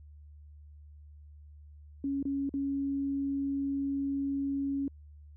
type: tone with dropouts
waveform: sine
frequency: 277.2 Hz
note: C#4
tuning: in tune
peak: -29 dBFS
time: 2.04-4.88 s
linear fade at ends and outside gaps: 2 ms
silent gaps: 2.228-2.253 / 2.493-2.539 s
effects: added 74 Hz sine -49 dBFS peak until 5.36 s